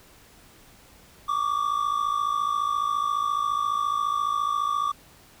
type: tone pair together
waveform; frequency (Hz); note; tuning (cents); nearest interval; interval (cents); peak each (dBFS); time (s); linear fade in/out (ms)
triangle; 1136 / 1190.5; C#6 / D6; +42 / +23; minor second; 81; -24; 1.28-4.92; 10
effects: pink hiss -53 dBFS RMS until 5.4 s